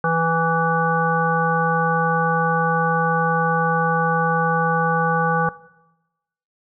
harmonic tone, 164.81 Hz, E3, in tune, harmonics 1 / 3 / 5 / 7 / 9, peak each -23 / -23 / -23 / -23 / -23 dBFS, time 0.04-5.49 s, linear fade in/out 2 ms, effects noise-tail reverb RT60 1.0 s tail -19 dB re dry

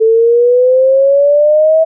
sine exponential sweep, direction up, 440 to 649 Hz, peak -5 dBFS, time 0-1.85 s, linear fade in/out 20 ms, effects none

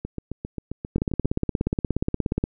two click trains, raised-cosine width 3 ms, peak -9 / -17 dBFS, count 26 / 10, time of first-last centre 0.96-2.439 / 0.05-1.248 s, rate 16.9 / 7.51 Hz, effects none

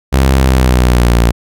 sawtooth tone with pitch glide, 66.5 to 58.23 Hz, C2 to A#1, +29 to -1 cents, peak -3 dBFS, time 0.12-1.32 s, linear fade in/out 20 ms, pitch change -230 cents, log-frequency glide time 0.36-1.21 s, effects none

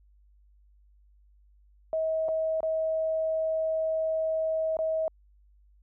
sine tone with dropouts, 639 Hz, D#5, 46 cents sharp, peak -25 dBFS, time 1.93-5.08 s, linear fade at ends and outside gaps 1 ms, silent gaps 2.284-2.288 / 2.605-2.63 / 4.769-4.789 s, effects added 50 Hz sine -57 dBFS peak until 5.82 s

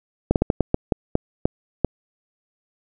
slowing click train, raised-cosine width 2 ms, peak -3 dBFS, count 10, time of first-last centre 0.31-1.847 s, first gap 48 ms, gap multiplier 1.3, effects none

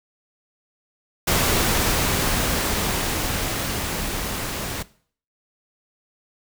pink noise with level ramp, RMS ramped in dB -19 to -29 dBFS, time 1.27-4.83 s, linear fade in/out 10 ms, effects noise-tail reverb RT60 0.5 s tail -19 dB re dry

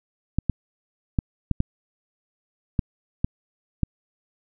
clicks, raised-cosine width 5 ms, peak -8 dBFS, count 8, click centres 0.386 / 0.497 / 1.188 / 1.513 / 1.604 / 2.792 / 3.245 / 3.833 s, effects none

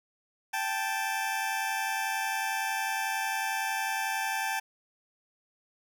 20% pulse tone pair together, 784 / 875 Hz, G5 / A5, 0 / -10 cents, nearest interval major second, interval 190 cents, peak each -27 dBFS, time 0.53-4.6 s, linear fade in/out 10 ms, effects none

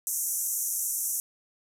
white band-pass noise, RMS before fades -30 dBFS, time 0.07-1.2 s, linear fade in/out 0 ms, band 5800 to 14000 Hz, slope 96 dB/octave, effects none

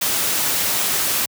white noise, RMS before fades -20 dBFS, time 0.01-1.26 s, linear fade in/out 10 ms, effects high-pass 100 Hz 12 dB/octave

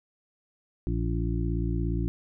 harmonic tone, 57.1 Hz, A#1, 35 cents flat, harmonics 1 / 2 / 3 / 5 / 6, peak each -28 / -31 / -33 / -35 / -36 dBFS, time 0.87-2.08 s, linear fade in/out 0 ms, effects none

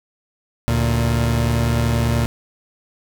30% pulse tone pair together, 73.42 / 116.4 Hz, D2 / A#2, 0 / -2 cents, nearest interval minor sixth, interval 798 cents, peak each -18 / -15 dBFS, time 0.68-2.26 s, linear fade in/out 0 ms, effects none

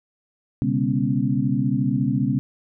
sine tone cluster, 127.3 / 141.6 / 201.2 / 242.2 / 273 Hz, C3 / C#3 / G3 / B3 / C#4, -47 / +37 / +45 / -34 / -26 cents, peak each -25 dBFS, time 0.62-2.39 s, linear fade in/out 0 ms, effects none

